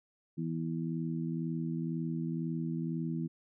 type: harmonic tone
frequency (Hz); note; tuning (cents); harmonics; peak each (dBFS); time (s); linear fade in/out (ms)
82; E2; -9; 2 / 3 / 4; -34 / -38 / -40; 0.37-3.28; 20
effects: none